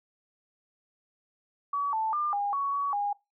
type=tone with pitch steps; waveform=sine; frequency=1137 / 881 / 1198 / 812 / 1118 / 1128 / 816 Hz; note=C#6 / A5 / D6 / G#5 / C#6 / C#6 / G#5; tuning=+44 / +2 / +34 / -39 / +14 / +30 / -31 cents; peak=-26 dBFS; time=1.73-3.13 s; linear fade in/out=5 ms; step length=200 ms; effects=noise-tail reverb RT60 0.2 s tail -21 dB re dry